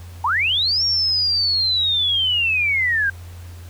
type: linear two-way sweep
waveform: sine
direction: up then down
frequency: 845 to 5588 to 1556 Hz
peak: -16 dBFS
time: 0.24-3.1 s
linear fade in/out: 5 ms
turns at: 0.84 s
effects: added 87 Hz sine -34 dBFS peak until 3.69 s + pink hiss -47 dBFS RMS until 3.69 s